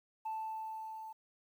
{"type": "tone with level ramp", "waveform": "sine", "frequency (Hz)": 880, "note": "A5", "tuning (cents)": 0, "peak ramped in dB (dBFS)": [-34, -44], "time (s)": [0.25, 1.13], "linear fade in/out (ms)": 10, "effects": ["tanh soft clip ceiling -34 dBFS", "11-bit"]}